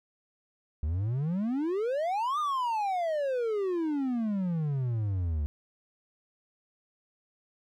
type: exponential two-way sweep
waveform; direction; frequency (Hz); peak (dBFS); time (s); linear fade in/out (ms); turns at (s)
triangle; up then down; 71.3 to 1237 to 71.3; -25; 0.83-5.46; 0; 2.39
effects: none